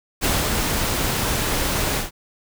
pink noise with ADSR envelope, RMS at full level -19 dBFS, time 0.21-2.11 s, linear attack 37 ms, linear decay 180 ms, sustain -3 dB, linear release 140 ms, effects none

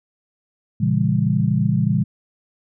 sine chord, A# diminished seventh, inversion none, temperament just, 116.54 / 139.85 / 167.82 / 201.4 Hz, A#2 / C#3 / E3 / G3, 0 / +16 / +31 / +47 cents, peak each -21 dBFS, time 0.8-2.04 s, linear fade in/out 10 ms, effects none

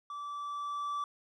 triangle tone with level ramp, 1160 Hz, D6, 22 cents flat, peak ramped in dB -37 to -30 dBFS, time 0.1-1.04 s, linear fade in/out 2 ms, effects resampled to 22050 Hz

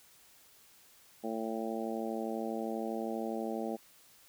harmonic tone, 112.4 Hz, A2, 37 cents sharp, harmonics 2 / 3 / 4 / 5 / 6 / 7, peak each -38 / -40 / -41 / -42 / -43 / -43 dBFS, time 1.23-3.77 s, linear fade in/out 20 ms, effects white hiss -61 dBFS RMS until 4.28 s

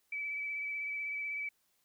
sine tone with vibrato, 2300 Hz, D7, 37 cents flat, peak -35 dBFS, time 0.12-1.49 s, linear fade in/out 5 ms, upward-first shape sine, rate 16 Hz, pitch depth 19 cents each way, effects white hiss -75 dBFS RMS until 1.84 s

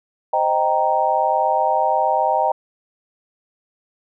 sine chord, C minor seventh, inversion none, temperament equal, 523.3 / 622.3 / 784 / 932.3 Hz, C5 / Eb5 / G5 / Bb5, 0 / 0 / 0 / 0 cents, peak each -25 / -21 / -19 / -20 dBFS, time 0.33-2.52 s, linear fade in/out 5 ms, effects none

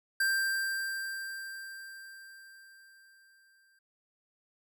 square tone with exponential decay, 1578 Hz, G6, 11 cents sharp, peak -26 dBFS, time 0.2-3.79 s, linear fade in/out 5 ms, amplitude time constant 780 ms, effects none

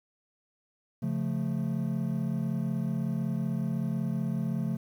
triangle chord, Db augmented, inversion none, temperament equal, 138.59 / 174.61 / 220 Hz, Db3 / F3 / A3, 0 / 0 / 0 cents, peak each -30 dBFS, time 1.02-4.77 s, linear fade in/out 10 ms, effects tanh soft clip ceiling -16 dBFS + 10-bit

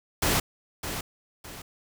pink noise with echo, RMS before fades -24 dBFS, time 0.22-0.4 s, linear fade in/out 5 ms, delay 610 ms, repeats 2, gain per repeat -9 dB, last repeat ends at 1.62 s, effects none

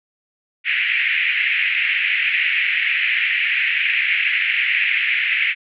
pink band-pass noise, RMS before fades -19 dBFS, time 0.64-5.55 s, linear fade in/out 50 ms, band 1900 to 2700 Hz, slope 48 dB/octave, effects none

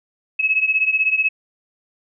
sine beating tone pair, 2572 / 2588 Hz, E7 / E7, -43 / -32 cents, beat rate 16 Hz, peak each -17 / -20 dBFS, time 0.39-1.29 s, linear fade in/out 10 ms, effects none

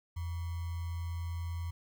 sine tone with sample-and-hold, 84.9 Hz, F2, 48 cents flat, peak -34 dBFS, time 0.16-1.71 s, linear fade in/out 10 ms, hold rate 1050 Hz, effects none

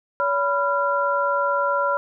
sine tone cluster, 567 / 990 / 1379 Hz, C#5 / B5 / F6, +39 / +4 / -22 cents, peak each -23 dBFS, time 0.2-1.97 s, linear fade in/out 0 ms, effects none

